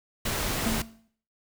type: noise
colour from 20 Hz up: pink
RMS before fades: -29 dBFS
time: 0.25-0.82 s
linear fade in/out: 5 ms
type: tone with exponential decay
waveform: triangle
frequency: 224.1 Hz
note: A3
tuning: 32 cents sharp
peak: -22 dBFS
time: 0.66-1.08 s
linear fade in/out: 5 ms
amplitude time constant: 90 ms
effects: noise-tail reverb RT60 0.5 s tail -18 dB re dry